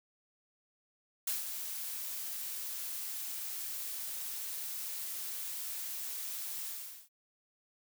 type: noise with ADSR envelope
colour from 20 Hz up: blue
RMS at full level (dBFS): -33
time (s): 1.27-7.09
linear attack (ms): 4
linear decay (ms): 150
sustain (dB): -7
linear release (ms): 430
effects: none